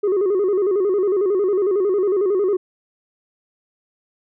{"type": "tone with vibrato", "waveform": "sine", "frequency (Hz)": 390, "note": "G4", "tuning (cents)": -9, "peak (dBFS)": -13, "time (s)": [0.03, 2.57], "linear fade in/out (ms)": 10, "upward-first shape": "square", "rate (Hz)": 11, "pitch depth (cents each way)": 100, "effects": ["tanh soft clip ceiling -14 dBFS"]}